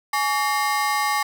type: ring-modulated tone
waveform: 30% pulse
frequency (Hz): 987.8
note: B5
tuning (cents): 0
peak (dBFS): -14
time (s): 0.13-1.23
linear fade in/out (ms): 5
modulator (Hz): 148
effects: none